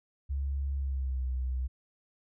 sine tone with pitch glide, 69.1 to 63.73 Hz, C#2 to C2, -5 to -45 cents, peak -29 dBFS, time 0.29-1.68 s, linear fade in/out 20 ms, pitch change -140 cents, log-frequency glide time 0.75-1.25 s, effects none

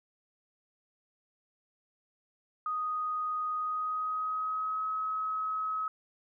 sine tone with pitch glide, 1244.5 to 1278.7 Hz, D#6 to D#6, 0 to +47 cents, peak -30 dBFS, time 2.66-5.88 s, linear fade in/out 2 ms, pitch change +47 cents, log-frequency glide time 3.56-4.86 s, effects none

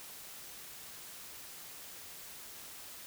silence, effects white hiss -49 dBFS RMS until 3.06 s

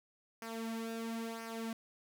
sawtooth tone with flanger, 227.1 Hz, A#3, 45 cents flat, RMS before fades -41 dBFS, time 0.42-1.73 s, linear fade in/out 2 ms, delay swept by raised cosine 0.26 to 3.46 ms, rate 0.99 Hz, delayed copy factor -0.65, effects none

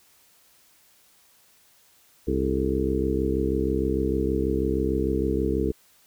harmonic tone with a mistuned harmonic, 66.4 Hz, C2, 26 cents sharp, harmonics 1 / 2 / 3 / 4 / 5 / 6 / 7, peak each -28 / -33 / -31 / -30 / -28 / -30 / -29 dBFS, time 2.27-5.72 s, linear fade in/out 10 ms, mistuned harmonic 7, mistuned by -80 cents, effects white hiss -59 dBFS RMS until 6.06 s

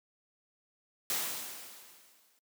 white noise with exponential decay, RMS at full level -31 dBFS, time 1.1-2.39 s, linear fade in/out 1 ms, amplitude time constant 280 ms, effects noise-tail reverb RT60 0.1 s tail -23 dB re dry + high-pass 200 Hz 12 dB/octave

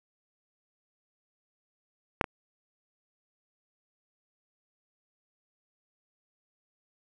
clicks, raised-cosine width 0.5 ms, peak -6 / -17 dBFS, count 2, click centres 2.212 / 2.242 s, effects none

